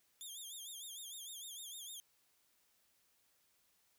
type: tone with vibrato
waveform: 15% pulse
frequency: 3429 Hz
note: A7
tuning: 45 cents flat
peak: -40 dBFS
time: 0.21-2 s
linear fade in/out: 0 ms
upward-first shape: sine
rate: 6.6 Hz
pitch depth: 140 cents each way
effects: white hiss -75 dBFS RMS until 3.98 s